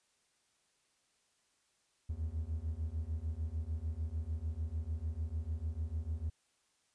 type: beating tone pair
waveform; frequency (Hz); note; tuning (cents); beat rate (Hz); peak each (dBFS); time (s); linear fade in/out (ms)
triangle; 75.8 / 82.5; D#2 / E2; -45 / +2; 6.7; -37 / -36; 2.09-6.3; 10
effects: white hiss -75 dBFS RMS until 6.94 s + resampled to 22050 Hz